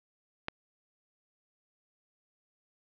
click, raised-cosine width 0.3 ms, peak -16 dBFS, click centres 0.484 s, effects low-pass 4000 Hz 12 dB/octave

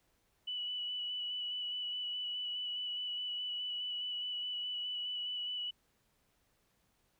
sine tone with vibrato, 2960 Hz, F#7, in tune, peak -36 dBFS, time 0.47-5.71 s, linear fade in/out 10 ms, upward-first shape square, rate 4.8 Hz, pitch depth 13 cents each way, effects pink hiss -75 dBFS RMS until 7.19 s

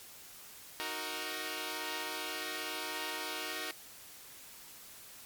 5% pulse chord, D# minor, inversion none, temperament equal, 311.1 / 370 / 466.2 Hz, D#4 / F#4 / A#4, 0 / 0 / 0 cents, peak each -30 dBFS, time 0.8-3.71 s, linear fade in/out 0 ms, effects white hiss -52 dBFS RMS until 5.25 s + MP3 96 kbps

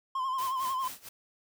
triangle tone with vibrato, 1046.5 Hz, C6, in tune, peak -27 dBFS, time 0.15-0.88 s, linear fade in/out 5 ms, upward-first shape sine, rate 11 Hz, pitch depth 57 cents each way
white noise with tremolo, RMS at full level -41 dBFS, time 0.38-1.09 s, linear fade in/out 5 ms, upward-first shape sine, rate 4.4 Hz, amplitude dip 90%
effects none

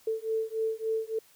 sine beating tone pair, 442.1 / 445.6 Hz, A4 / A4, +8 / +22 cents, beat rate 3.5 Hz, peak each -31 dBFS, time 0.07-1.19 s, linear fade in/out 5 ms, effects white hiss -60 dBFS RMS until 1.35 s

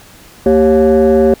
sine tone with frequency modulation, 390 Hz, G4, 9 cents flat, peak -4 dBFS, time 0.46-1.34 s, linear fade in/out 2 ms, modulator 160 Hz, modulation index 1.2, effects tanh soft clip ceiling -4 dBFS + pink hiss -40 dBFS RMS until 1.4 s

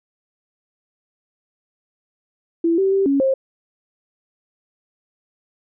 sine tone with pitch steps, 334.1 / 386.2 / 390.2 / 277.6 / 533 Hz, E4 / G4 / G4 / C#4 / C5, +23 / -26 / -8 / +3 / +32 cents, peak -14 dBFS, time 2.64-3.34 s, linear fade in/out 5 ms, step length 140 ms, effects none

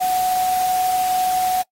sine tone in noise, 740 Hz, F#5, in tune, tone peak -16 dBFS, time 0-1.63 s, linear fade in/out 20 ms, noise white, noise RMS -30 dBFS, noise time 0-1.63 s, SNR +11 dB, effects noise-tail reverb RT60 0.1 s tail -22 dB re dry + AAC 48 kbps

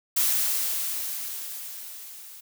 blue noise with level ramp, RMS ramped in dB -22 to -45 dBFS, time 0.16-2.41 s, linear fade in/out 10 ms, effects none

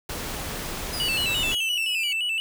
pink noise, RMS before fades -32 dBFS, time 0.09-1.55 s, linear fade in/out 5 ms
sawtooth exponential sweep, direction down, 5040 to 2227 Hz, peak -28 dBFS, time 0.93-2.13 s, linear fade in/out 2 ms
triangle tone with vibrato, 2794 Hz, F7, in tune, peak -22 dBFS, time 1-2.4 s, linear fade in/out 0 ms, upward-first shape square, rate 5.8 Hz, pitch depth 87 cents each way
effects none

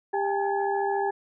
sine tone cluster, 397.7 / 804 / 878 / 1698 Hz, G4 / G5 / A5 / G#6, +25 / +44 / -4 / +38 cents, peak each -27 / -27 / -32 / -36 dBFS, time 0.13-1.11 s, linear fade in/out 10 ms, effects none

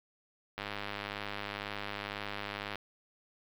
click train, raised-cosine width 0.3 ms, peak -21 dBFS, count 223, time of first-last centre 0.58-2.756 s, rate 102 Hz, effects low-pass 5000 Hz 12 dB/octave + 8-bit

